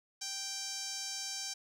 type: tone with band-pass filter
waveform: sawtooth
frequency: 784 Hz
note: G5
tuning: in tune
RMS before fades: -40 dBFS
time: 0.21-1.54 s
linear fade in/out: 10 ms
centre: 5900 Hz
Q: 3.8
effects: 11-bit